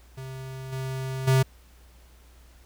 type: tone with level steps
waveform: square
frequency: 131.9 Hz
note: C3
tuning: 14 cents sharp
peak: -36 / -30 / -18 dBFS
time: 0.17-1.43 s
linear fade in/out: 10 ms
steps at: 0.72 / 1.27 s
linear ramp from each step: 10 ms
effects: added 60 Hz sine -51 dBFS peak until 2.65 s + pink hiss -59 dBFS RMS until 2.65 s